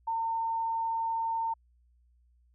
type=tone; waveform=sine; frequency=908 Hz; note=A#5; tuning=46 cents flat; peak=-28 dBFS; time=0.07-1.54 s; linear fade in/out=10 ms; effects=added 60 Hz sine -62 dBFS peak until 2.54 s